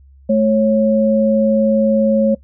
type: tone pair together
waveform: sine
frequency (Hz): 216.5 / 549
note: A3 / C#5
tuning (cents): -28 / -17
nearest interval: octave + major third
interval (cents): 1611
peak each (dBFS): -13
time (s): 0.29-2.35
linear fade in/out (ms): 10
effects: noise-tail reverb RT60 0.1 s tail -21 dB re dry + added 68 Hz sine -42 dBFS peak until 2.43 s